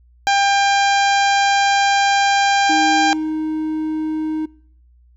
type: harmonic tone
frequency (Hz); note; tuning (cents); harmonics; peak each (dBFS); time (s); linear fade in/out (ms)
797; G5; +28; 1 / 2 / 3 / 4 / 5 / 6 / 7 / 8 / 9; -14 / -20 / -24 / -26 / -28 / -30 / -31 / -32 / -33; 0.27-3.13; 0
type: tone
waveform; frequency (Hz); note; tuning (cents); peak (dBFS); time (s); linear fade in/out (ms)
triangle; 312.2; D#4; +6; -17; 2.69-4.46; 10
effects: noise-tail reverb RT60 0.7 s tail -25 dB re dry + added 60 Hz sine -48 dBFS peak until 5.16 s